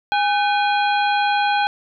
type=harmonic tone with a mistuned harmonic; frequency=820 Hz; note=G#5; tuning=22 cents flat; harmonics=1 / 2 / 3 / 4 / 5; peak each=-17 / -23 / -27 / -29 / -31 dBFS; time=0.12-1.67 s; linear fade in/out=0 ms; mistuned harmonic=2; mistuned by=-130 cents; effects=none